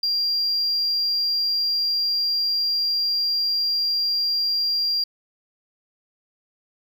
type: tone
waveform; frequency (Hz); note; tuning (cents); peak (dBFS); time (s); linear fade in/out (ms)
sine; 4767; D8; +25; -18; 0.03-5.04; 5
effects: tanh soft clip ceiling -17 dBFS + 9-bit